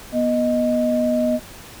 sine tone pair together, 243.5 / 622.3 Hz, B3 / D#5, -24 / 0 cents, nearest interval octave + major third, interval 1624 cents, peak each -19 dBFS, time 0.12-1.4 s, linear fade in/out 50 ms, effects pink hiss -40 dBFS RMS until 1.8 s

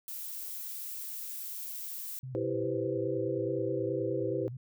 violet noise, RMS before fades -40 dBFS, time 0.08-2.19 s, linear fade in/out 0 ms
sine tone with vibrato, 124.1 Hz, B2, 9 cents sharp, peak -38 dBFS, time 2.23-4.57 s, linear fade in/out 5 ms, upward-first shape square, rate 4.8 Hz, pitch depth 78 cents each way
sine chord, C major seventh, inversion first, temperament equal, 329.6 / 392 / 493.9 / 523.3 Hz, E4 / G4 / B4 / C5, 0 / 0 / 0 / 0 cents, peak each -35 / -34 / -36 / -37 dBFS, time 2.35-4.48 s, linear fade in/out 0 ms
effects none

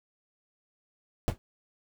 brown noise with exponential decay, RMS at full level -21 dBFS, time 1.28-1.38 s, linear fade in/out 0 ms, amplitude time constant 20 ms, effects none

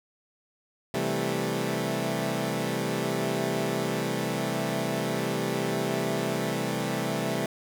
15% pulse chord, A minor seventh, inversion first, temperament equal, 130.81 / 164.81 / 196 / 220 Hz, C3 / E3 / G3 / A3, 0 / 0 / 0 / 0 cents, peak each -26 dBFS, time 0.94-7.46 s, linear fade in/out 2 ms, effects none

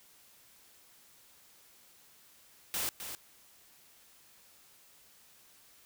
white noise with echo, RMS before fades -34 dBFS, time 2.74-2.89 s, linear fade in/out 0 ms, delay 260 ms, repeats 1, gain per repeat -8 dB, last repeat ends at 3.15 s, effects white hiss -61 dBFS RMS until 5.85 s

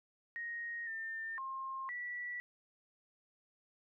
sine tone with pitch steps, 1871 / 1801 / 1065 / 1952 Hz, A#6 / A6 / C6 / B6, +6 / +40 / +30 / -21 cents, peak -39 dBFS, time 0.36-2.4 s, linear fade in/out 0 ms, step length 510 ms, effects none

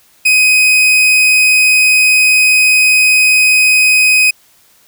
40% pulse tone, 2511 Hz, D#7, 15 cents sharp, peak -5 dBFS, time 0.25-4.31 s, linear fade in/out 10 ms, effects white hiss -49 dBFS RMS until 4.87 s

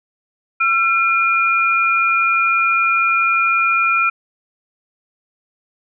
sine tone pair together, 1354 / 2415 Hz, E6 / D7, +46 / +48 cents, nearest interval minor seventh, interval 1002 cents, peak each -15 / -16 dBFS, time 0.6-4.1 s, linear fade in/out 10 ms, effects none

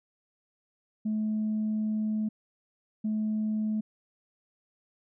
sine tone bursts at uneven times, 215.5 Hz, A3, 36 cents flat, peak -25 dBFS, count 2, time 1.05-2.29 / 3.04-3.81 s, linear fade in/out 10 ms, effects tanh soft clip ceiling -23 dBFS

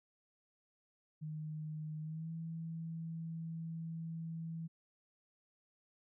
sine tone with pitch glide, 154.5 to 163.69 Hz, D#3 to E3, -12 to -12 cents, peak -40 dBFS, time 1.21-4.68 s, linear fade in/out 20 ms, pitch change +100 cents, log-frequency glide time 2.01-2.31 s, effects none

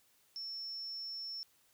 sine tone, 5400 Hz, E8, 41 cents sharp, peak -40 dBFS, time 0.36-1.43 s, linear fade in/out 0 ms, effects white hiss -70 dBFS RMS until 1.73 s

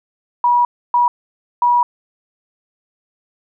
sine tone bursts at uneven times, 967 Hz, B5, 37 cents flat, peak -10 dBFS, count 3, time 0.44-0.65 / 0.94-1.08 / 1.62-1.83 s, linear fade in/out 2 ms, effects none

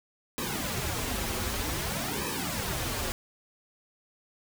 pink noise with flanger, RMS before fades -32 dBFS, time 0.38-3.12 s, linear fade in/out 0 ms, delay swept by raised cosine 1.4 to 6.8 ms, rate 0.53 Hz, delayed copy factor -0.95, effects none

